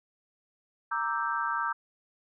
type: chord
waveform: sine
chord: E half-diminished seventh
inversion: second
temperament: equal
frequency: 932.3 / 1174.7 / 1318.5 / 1568 Hz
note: Bb5 / D6 / E6 / G6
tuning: 0 / 0 / 0 / 0 cents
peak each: -33 dBFS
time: 0.91-1.73 s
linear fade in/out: 10 ms
effects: none